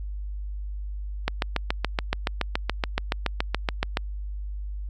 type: click train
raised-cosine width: 0.3 ms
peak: -7 dBFS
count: 20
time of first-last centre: 1.28-3.971 s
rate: 7.06 Hz
effects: added 50 Hz sine -30 dBFS peak until 4.89 s